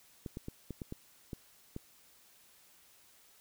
clicks, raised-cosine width 3 ms, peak -27 dBFS, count 8, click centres 0.262 / 0.371 / 0.484 / 0.707 / 0.818 / 0.924 / 1.332 / 1.764 s, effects white hiss -63 dBFS RMS until 3.4 s

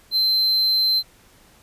triangle tone, 4100 Hz, C8, 36 cents flat, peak -15 dBFS, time 0.11-1.03 s, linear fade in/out 50 ms, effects pink hiss -53 dBFS RMS until 1.62 s + resampled to 32000 Hz

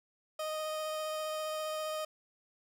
30% pulse tone with vibrato, 621 Hz, D#5, 3 cents flat, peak -32 dBFS, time 0.39-2.05 s, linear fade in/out 5 ms, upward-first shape triangle, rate 15 Hz, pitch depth 11 cents each way, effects 11-bit

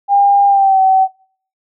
sine tone with pitch glide, 803 to 762.3 Hz, G5 to G5, +41 to -49 cents, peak -7 dBFS, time 0.08-1.08 s, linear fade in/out 50 ms, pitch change -90 cents, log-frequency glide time 0.47-0.8 s, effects noise-tail reverb RT60 0.5 s tail -23 dB re dry

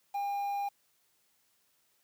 triangle tone with quantisation, 805 Hz, G5, 46 cents sharp, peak -29 dBFS, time 0.14-0.69 s, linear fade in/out 10 ms, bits 9, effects white hiss -72 dBFS RMS until 2.03 s + high-pass 80 Hz 12 dB/octave

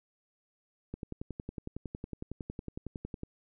click train, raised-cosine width 3 ms, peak -25 dBFS, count 26, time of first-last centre 0.94-3.234 s, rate 10.9 Hz, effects none

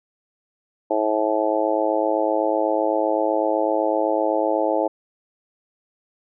harmonic tone, 107.9 Hz, A2, 33 cents flat, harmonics 3 / 4 / 5 / 6 / 7 / 8, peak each -25 / -27 / -23 / -24 / -29 / -26 dBFS, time 0.9-4.88 s, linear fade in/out 10 ms, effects none

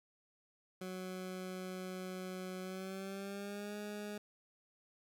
20% pulse tone with pitch glide, 185.1 to 207.8 Hz, F#3 to G#3, +1 to +1 cents, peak -37 dBFS, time 0.81-4.18 s, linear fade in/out 5 ms, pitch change +200 cents, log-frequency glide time 2.61-3.76 s, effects none

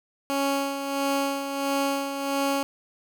15% pulse tone with tremolo, 277.2 Hz, C#4, in tune, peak -16 dBFS, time 0.3-2.63 s, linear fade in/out 0 ms, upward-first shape sine, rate 1.5 Hz, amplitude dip 55%, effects none

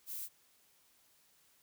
violet noise, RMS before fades -42 dBFS, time 0.06-0.29 s, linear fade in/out 50 ms, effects white hiss -69 dBFS RMS until 1.62 s

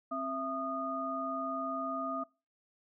sine tone cluster, 265 / 665 / 1230 Hz, C4 / E5 / D#6, +22 / +15 / -20 cents, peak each -39 / -38 / -36 dBFS, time 0.11-2.24 s, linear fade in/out 10 ms, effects noise-tail reverb RT60 0.3 s tail -23 dB re dry

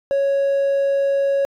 triangle tone, 554 Hz, C#5, 1 cent flat, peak -13 dBFS, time 0.11-1.45 s, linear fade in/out 0 ms, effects tanh soft clip ceiling -9 dBFS

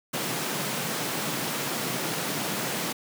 pink high-pass noise, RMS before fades -30 dBFS, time 0.13-2.93 s, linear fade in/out 10 ms, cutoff 130 Hz, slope 48 dB/octave, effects none

